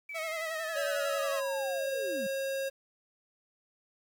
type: linear sweep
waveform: sine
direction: down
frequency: 2326 to 185 Hz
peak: -38 dBFS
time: 0.09-2.27 s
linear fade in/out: 5 ms
type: tone with vibrato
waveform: sawtooth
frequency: 643 Hz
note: E5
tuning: 43 cents flat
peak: -31 dBFS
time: 0.14-1.41 s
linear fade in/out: 20 ms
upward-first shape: sine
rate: 11 Hz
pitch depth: 49 cents each way
type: tone with pitch glide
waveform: square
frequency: 570 to 541.4 Hz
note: C#5 to C#5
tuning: +48 to -41 cents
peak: -32 dBFS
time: 0.75-2.7 s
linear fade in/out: 20 ms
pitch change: -89 cents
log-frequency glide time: 0.9-1.61 s
effects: 10-bit